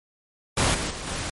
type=noise with level steps; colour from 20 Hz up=pink; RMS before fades=-21 / -28 / -34 / -30 dBFS; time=0.57-1.3 s; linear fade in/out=5 ms; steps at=0.74 / 0.9 / 1.07 s; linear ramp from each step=5 ms; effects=MP3 48 kbps